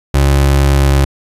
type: tone with pitch glide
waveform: 30% pulse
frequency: 69.3 to 68.86 Hz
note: C#2 to C#2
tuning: 0 to -11 cents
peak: -5 dBFS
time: 0.14-1.05 s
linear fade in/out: 5 ms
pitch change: -11 cents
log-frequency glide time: 0.65-0.92 s
effects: resampled to 32000 Hz